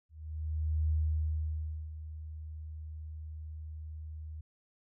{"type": "tone with ADSR envelope", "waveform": "sine", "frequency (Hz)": 77.78, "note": "D#2", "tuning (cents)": 0, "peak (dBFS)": -26, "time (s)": [0.09, 4.41], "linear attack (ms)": 810, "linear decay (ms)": 1000, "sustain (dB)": -14, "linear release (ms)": 5, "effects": []}